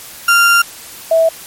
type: tone pair in turn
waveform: 35% pulse / sine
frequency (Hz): 1390 / 652.8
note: F6 / E5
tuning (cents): -9 / -17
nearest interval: octave + minor second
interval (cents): 1308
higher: first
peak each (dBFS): -5 / -7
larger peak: first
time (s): 0.28-0.62 / 1.11-1.29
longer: first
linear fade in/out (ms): 5
effects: white hiss -33 dBFS RMS until 1.46 s + MP3 64 kbps